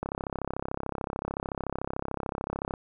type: click train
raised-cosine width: 1 ms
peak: -17 dBFS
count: 92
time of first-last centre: 0.03-2.738 s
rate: 33.6 Hz
effects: none